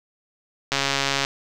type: click train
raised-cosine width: 0.2 ms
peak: -4 dBFS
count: 74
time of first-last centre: 0.72-1.249 s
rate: 138 Hz
effects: none